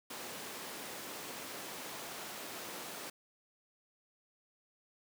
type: high-pass noise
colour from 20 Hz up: pink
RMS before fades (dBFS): -45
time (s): 0.1-3.1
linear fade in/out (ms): 5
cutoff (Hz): 280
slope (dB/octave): 12
effects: none